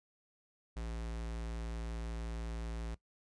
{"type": "tone", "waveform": "square", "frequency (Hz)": 56.6, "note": "A1", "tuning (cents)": 50, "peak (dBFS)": -39, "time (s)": [0.76, 2.95], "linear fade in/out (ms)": 10, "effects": ["noise-tail reverb RT60 0.1 s tail -18 dB re dry", "resampled to 22050 Hz"]}